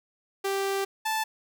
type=tone pair in turn; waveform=sawtooth; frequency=392 / 877.2 Hz; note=G4 / A5; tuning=0 / -6 cents; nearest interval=octave + major second; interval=1394 cents; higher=second; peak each=-22 dBFS; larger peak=neither; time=0.44-0.85 / 1.05-1.24 s; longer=first; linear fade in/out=10 ms; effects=10-bit